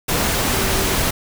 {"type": "tone in noise", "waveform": "sine", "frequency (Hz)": 384.9, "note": "G4", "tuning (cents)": -32, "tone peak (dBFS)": -26, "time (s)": [0.52, 0.95], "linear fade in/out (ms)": 10, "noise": "pink", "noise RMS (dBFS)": -19, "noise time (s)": [0.08, 1.11], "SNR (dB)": -10, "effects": []}